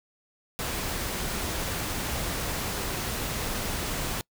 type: noise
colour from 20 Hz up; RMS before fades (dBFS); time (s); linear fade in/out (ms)
pink; -31; 0.59-4.21; 0
effects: noise-tail reverb RT60 0.1 s tail -25 dB re dry